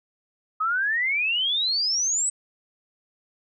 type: exponential sweep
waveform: sine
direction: up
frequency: 1247 to 8120 Hz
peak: -21 dBFS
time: 0.6-2.3 s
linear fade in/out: 10 ms
effects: none